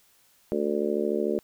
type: harmonic tone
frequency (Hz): 73.42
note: D2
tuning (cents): 0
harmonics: 3 / 4 / 5 / 6 / 7 / 8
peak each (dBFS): -31 / -34 / -28 / -29 / -36 / -33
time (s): 0.52-1.39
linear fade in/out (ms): 0
effects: white hiss -62 dBFS RMS until 1.43 s